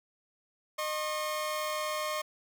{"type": "tone pair together", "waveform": "sawtooth", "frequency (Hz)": [612, 1080.1], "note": ["D#5", "C#6"], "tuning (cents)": [-29, -45], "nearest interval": "minor seventh", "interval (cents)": 984, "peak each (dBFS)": [-30, -31], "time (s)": [0.78, 2.22], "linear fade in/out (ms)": 10, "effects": []}